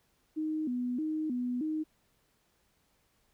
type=tone with vibrato; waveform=sine; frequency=277.2 Hz; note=C#4; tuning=in tune; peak=-30 dBFS; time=0.36-1.84 s; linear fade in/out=20 ms; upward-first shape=square; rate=1.6 Hz; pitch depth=200 cents each way; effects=pink hiss -72 dBFS RMS until 3.33 s